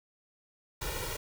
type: noise with comb filter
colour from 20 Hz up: pink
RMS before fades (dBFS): -36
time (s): 0.81-1.17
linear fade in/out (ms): 10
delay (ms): 2.1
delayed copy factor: +0.95
effects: none